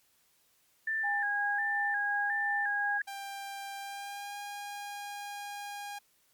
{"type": "tone with vibrato", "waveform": "sine", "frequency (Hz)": 1707, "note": "G#6", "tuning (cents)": 47, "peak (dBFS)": -29, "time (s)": [0.87, 3.02], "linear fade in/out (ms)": 5, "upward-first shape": "square", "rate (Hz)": 1.4, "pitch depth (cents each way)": 68}
{"type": "tone with tremolo", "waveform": "sine", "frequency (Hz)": 815, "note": "G#5", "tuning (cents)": -33, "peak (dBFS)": -32, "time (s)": [1.03, 2.99], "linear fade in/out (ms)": 20, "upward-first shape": "sine", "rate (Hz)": 2.8, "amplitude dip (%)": 35}
{"type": "tone with pitch glide", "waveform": "sawtooth", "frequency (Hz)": [793, 814.4], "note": ["G5", "G#5"], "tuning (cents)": [20, -34], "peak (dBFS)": -35, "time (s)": [3.07, 5.99], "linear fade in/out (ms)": 10, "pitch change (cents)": 46, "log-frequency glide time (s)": [3.8, 4.38]}
{"effects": ["white hiss -69 dBFS RMS until 6.33 s", "MP3 96 kbps"]}